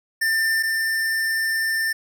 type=tone pair in turn; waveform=square; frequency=1792 / 1792 Hz; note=A6 / A6; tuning=+31 / +31 cents; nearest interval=unison; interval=0 cents; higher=neither; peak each=-19 / -21 dBFS; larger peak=first; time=0.21-0.63 / 0.63-1.93 s; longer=second; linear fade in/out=10 ms; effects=none